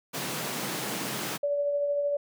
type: high-pass noise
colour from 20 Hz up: pink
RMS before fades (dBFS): -33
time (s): 0.13-1.38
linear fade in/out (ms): 20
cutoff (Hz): 130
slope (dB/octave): 48
type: tone with tremolo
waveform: sine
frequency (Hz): 575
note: D5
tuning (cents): -37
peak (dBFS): -23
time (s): 1.43-2.17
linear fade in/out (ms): 5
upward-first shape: triangle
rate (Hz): 13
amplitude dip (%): 35
effects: none